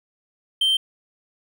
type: tone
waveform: triangle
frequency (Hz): 3131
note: G7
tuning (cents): -3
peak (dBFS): -15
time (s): 0.61-0.77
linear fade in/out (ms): 5
effects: none